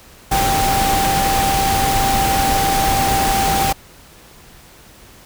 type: tone in noise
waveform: sine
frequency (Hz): 784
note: G5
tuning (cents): 0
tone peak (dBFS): -16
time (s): 0.31-3.73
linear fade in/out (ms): 10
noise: pink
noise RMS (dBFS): -19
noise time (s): 0.31-3.73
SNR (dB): 0
effects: pink hiss -44 dBFS RMS until 5.25 s